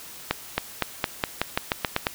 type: accelerating click train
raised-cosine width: 0.3 ms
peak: -5 dBFS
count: 11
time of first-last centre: 0.31-2.069 s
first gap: 270 ms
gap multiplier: 0.9
effects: white hiss -42 dBFS RMS until 2.14 s